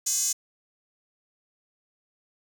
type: tone with high-pass filter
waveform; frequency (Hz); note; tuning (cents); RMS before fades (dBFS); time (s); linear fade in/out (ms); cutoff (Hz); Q
square; 231.2; A#3; -14; -26; 0.06-0.33; 10; 6700; 5
effects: none